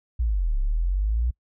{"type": "linear two-way sweep", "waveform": "sine", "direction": "down then up", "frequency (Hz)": [61.74, 32.68, 61.74], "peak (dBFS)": -20, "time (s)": [0.19, 1.31], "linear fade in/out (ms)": 10, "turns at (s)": 0.58, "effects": ["noise-tail reverb RT60 0.1 s tail -24 dB re dry"]}